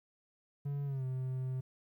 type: tone with pitch glide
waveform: triangle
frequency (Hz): 142 to 129.46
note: C#3 to C3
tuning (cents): +42 to -18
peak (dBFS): -32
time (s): 0.65-1.61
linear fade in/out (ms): 10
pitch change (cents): -160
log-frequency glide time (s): 0.85-1.04
effects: 12-bit